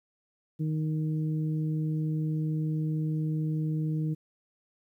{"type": "harmonic tone", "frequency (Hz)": 155.56, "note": "D#3", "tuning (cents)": 0, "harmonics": [1, 2, 3], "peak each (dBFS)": [-27, -35, -46], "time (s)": [0.59, 4.15], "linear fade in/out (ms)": 20, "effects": ["11-bit"]}